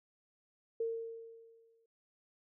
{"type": "tone with exponential decay", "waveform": "sine", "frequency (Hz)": 456.2, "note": "A#4", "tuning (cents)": -37, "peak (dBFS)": -31, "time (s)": [0.8, 1.86], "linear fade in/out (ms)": 5, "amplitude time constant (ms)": 230, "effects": []}